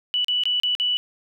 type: tone with dropouts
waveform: sine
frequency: 2960 Hz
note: F#7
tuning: in tune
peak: -19 dBFS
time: 0.14-0.97 s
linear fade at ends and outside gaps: 0 ms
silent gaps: 0.245-0.283 / 0.436-0.455 / 0.6-0.634 / 0.751-0.799 s
effects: none